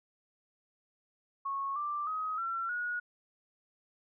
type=tone with pitch steps; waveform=sine; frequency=1100 / 1179 / 1263.6 / 1354.3 / 1451.5 Hz; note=C#6 / D6 / D#6 / E6 / F#6; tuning=-14 / +6 / +26 / +46 / -34 cents; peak=-32 dBFS; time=1.45-3 s; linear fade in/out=10 ms; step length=310 ms; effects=none